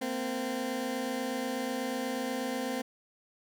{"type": "tone pair together", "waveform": "20% pulse", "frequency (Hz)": [230, 258.2], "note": ["A#3", "C4"], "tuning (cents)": [-23, -23], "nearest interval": "major second", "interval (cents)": 200, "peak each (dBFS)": [-32, -28], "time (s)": [0.01, 2.82], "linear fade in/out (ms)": 10, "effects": []}